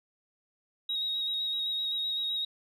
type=tone with vibrato; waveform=sine; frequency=3789 Hz; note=A#7; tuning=27 cents sharp; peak=-28 dBFS; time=0.89-2.45 s; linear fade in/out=5 ms; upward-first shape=square; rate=7.8 Hz; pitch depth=16 cents each way; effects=tanh soft clip ceiling -24 dBFS